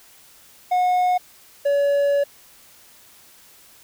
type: tone pair in turn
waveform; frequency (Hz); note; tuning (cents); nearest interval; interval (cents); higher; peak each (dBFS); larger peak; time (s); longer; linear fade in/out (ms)
triangle; 726 / 567.5; F#5 / C#5; -33 / +41; major third; 426; first; -14 / -14; neither; 0.71-1.18 / 1.65-2.24; second; 10
effects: white hiss -50 dBFS RMS until 3.83 s